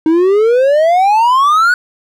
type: exponential sweep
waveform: triangle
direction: up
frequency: 311.1 to 1491 Hz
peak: -5 dBFS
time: 0.06-1.74 s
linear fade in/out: 2 ms
effects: none